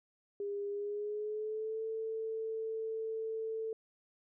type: tone with pitch glide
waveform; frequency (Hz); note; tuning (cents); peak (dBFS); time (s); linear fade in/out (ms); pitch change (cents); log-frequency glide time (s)
sine; 404.9 to 444.1; G#4 to A4; -44 to +16; -35; 0.4-3.73; 2; +160; 0.69-1.83
effects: none